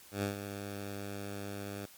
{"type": "tone with ADSR envelope", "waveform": "10% pulse", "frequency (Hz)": 100.5, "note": "G2", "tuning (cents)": 44, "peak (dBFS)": -22, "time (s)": [0.11, 1.86], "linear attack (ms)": 120, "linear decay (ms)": 120, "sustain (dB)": -9, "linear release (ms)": 9, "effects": ["white hiss -56 dBFS RMS until 1.97 s", "MP3 96 kbps"]}